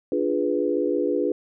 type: chord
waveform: sine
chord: D diminished seventh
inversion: none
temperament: equal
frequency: 293.7 / 349.2 / 415.3 / 493.9 Hz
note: D4 / F4 / Ab4 / Cb5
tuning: 0 / 0 / 0 / 0 cents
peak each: -26 dBFS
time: 0.12-1.32 s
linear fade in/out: 2 ms
effects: none